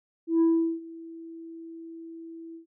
sine tone with ADSR envelope, 329.6 Hz, E4, in tune, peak -15 dBFS, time 0.27-2.66 s, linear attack 140 ms, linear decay 390 ms, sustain -24 dB, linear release 110 ms, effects tanh soft clip ceiling -17 dBFS

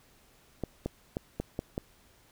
clicks, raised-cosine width 2 ms, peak -18 dBFS, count 6, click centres 0.637 / 0.86 / 1.169 / 1.4 / 1.591 / 1.779 s, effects pink hiss -62 dBFS RMS until 2.31 s

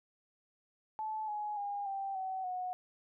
sine tone with pitch steps, 868 / 838.9 / 810.8 / 783.6 / 757.4 / 732 Hz, A5 / G#5 / G#5 / G5 / F#5 / F#5, -24 / +17 / -42 / -1 / +40 / -19 cents, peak -35 dBFS, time 0.99-2.73 s, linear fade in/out 0 ms, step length 290 ms, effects none

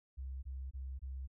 sine tone bursts, 66 Hz, C2, 16 cents sharp, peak -40 dBFS, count 4, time 0.17-1.276 s, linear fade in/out 20 ms, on 260 ms, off 22 ms, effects none

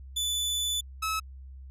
sawtooth tone pair in turn, 3486 / 1293.8 Hz, A7 / E6, -17 / -33 cents, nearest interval octave + perfect fourth, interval 1716 cents, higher first, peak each -24 dBFS, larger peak neither, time 0.16-0.81 / 1.02-1.2 s, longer first, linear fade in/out 10 ms, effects added 66 Hz sine -42 dBFS peak until 1.7 s + resampled to 32000 Hz

